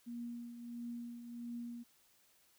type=tone with tremolo; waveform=sine; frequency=237.4 Hz; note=A#3; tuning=32 cents sharp; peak=-40 dBFS; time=0.06-1.84 s; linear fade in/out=20 ms; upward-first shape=triangle; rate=1.5 Hz; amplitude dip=60%; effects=white hiss -70 dBFS RMS until 2.58 s